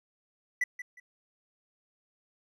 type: tone with echo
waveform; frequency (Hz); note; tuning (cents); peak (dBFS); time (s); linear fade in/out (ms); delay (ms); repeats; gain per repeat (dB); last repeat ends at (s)
triangle; 1975.5; B6; 0; -23; 0.61-0.64; 5; 180; 2; -12; 1
effects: none